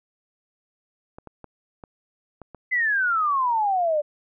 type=clicks; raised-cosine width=1 ms; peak=-26 dBFS; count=6; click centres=1.185 / 1.273 / 1.443 / 1.838 / 2.417 / 2.547 s
type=exponential sweep; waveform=sine; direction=down; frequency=2050 to 580 Hz; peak=-19 dBFS; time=2.71-4.02 s; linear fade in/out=20 ms
effects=none